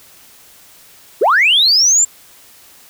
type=linear sweep; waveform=sine; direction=up; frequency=329.6 to 7459 Hz; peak=-7 dBFS; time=1.21-2.05 s; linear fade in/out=10 ms; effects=tanh soft clip ceiling -4 dBFS + white hiss -44 dBFS RMS until 2.89 s